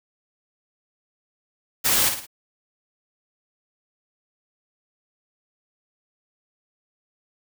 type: noise with echo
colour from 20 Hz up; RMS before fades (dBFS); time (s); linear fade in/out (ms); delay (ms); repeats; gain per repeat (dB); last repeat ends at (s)
white; -20; 1.84-2.1; 20; 56; 3; -7; 2.268
effects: none